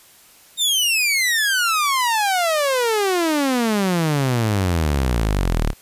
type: exponential sweep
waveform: sawtooth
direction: down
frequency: 3710 to 34.65 Hz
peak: -13 dBFS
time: 0.57-5.74 s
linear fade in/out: 50 ms
effects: white hiss -49 dBFS RMS until 5.81 s + resampled to 32000 Hz